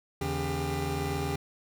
25% pulse tone cluster, 81.5 / 141.8 / 397.7 Hz, E2 / C#3 / G4, -19 / +40 / +25 cents, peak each -30 dBFS, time 0.21-1.36 s, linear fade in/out 5 ms, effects none

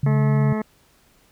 sine tone, 139.9 Hz, C#3, 16 cents sharp, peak -16 dBFS, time 0.03-0.53 s, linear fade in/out 5 ms
harmonic tone, 215.8 Hz, A3, 33 cents flat, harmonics 1 / 2 / 3 / 4 / 5 / 6 / 8 / 9 / 10, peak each -23 / -29 / -33 / -35 / -37 / -39 / -41 / -42 / -43 dBFS, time 0.06-0.62 s, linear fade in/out 5 ms
effects pink hiss -58 dBFS RMS until 1.31 s

